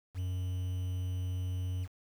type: tone with quantisation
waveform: triangle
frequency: 91.4 Hz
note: F#2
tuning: 21 cents flat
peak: -30 dBFS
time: 0.14-1.88 s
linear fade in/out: 50 ms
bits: 9
effects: none